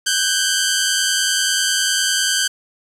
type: tone pair together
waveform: 10% pulse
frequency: 1513 / 1603 Hz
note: F#6 / G6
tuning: +38 / +38 cents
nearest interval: minor second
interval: 100 cents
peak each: -10 dBFS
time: 0.06-2.48 s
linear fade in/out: 10 ms
effects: low-pass 12000 Hz 12 dB/octave + 7-bit